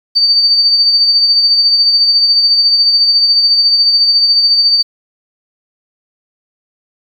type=tone with tremolo; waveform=sine; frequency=4600 Hz; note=D8; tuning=37 cents flat; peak=-5 dBFS; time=0.15-4.83 s; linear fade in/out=20 ms; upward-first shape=sine; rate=14 Hz; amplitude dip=40%; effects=7-bit